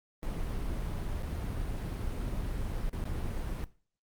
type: noise with dropouts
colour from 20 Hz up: brown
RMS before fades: -34 dBFS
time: 0.23-3.64 s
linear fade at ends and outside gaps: 0 ms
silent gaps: 1.223-1.231 / 2.894-2.93 / 3.039-3.054 s
effects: noise-tail reverb RT60 0.4 s tail -18 dB re dry + Opus 32 kbps